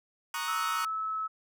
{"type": "chord", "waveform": "sawtooth", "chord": "D# minor seventh", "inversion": "second", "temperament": "equal", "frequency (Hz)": [932.3, 1108.7, 1244.5, 1480], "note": ["A#5", "C#6", "D#6", "F#6"], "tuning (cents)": [0, 0, 0, 0], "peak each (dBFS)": -34, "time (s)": [0.34, 0.85], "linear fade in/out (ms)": 2}
{"type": "tone with pitch glide", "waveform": "sine", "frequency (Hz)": [1307, 1297.2], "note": ["E6", "E6"], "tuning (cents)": [-15, -28], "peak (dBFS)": -30, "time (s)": [0.47, 1.28], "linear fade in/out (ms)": 20, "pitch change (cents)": -13, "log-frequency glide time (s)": [0.69, 1.15]}
{"effects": []}